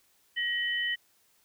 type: tone pair together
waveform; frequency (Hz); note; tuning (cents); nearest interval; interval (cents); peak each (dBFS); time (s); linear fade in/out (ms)
sine; 1900 / 3016; A#6 / F#7; +33 / +32; minor sixth; 799; -29 / -32; 0.36-0.96; 20
effects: white hiss -67 dBFS RMS until 1.44 s